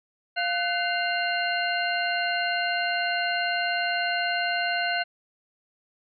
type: harmonic tone with a mistuned harmonic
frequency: 698 Hz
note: F5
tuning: 1 cent flat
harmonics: 1 / 2 / 3 / 4 / 6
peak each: -28 / -28 / -33 / -31 / -34 dBFS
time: 0.36-5.04 s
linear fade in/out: 20 ms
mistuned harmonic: 2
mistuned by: +130 cents
effects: none